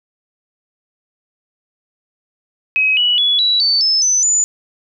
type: tone with pitch steps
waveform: sine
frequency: 2544 / 2939 / 3396 / 3923 / 4533 / 5237 / 6051 / 6991 Hz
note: D#7 / F#7 / G#7 / B7 / C#8 / E8 / F#8 / A8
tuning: +38 / -12 / +38 / -12 / +38 / -12 / +38 / -12 cents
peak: -11 dBFS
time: 2.76-4.44 s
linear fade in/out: 0 ms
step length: 210 ms
effects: none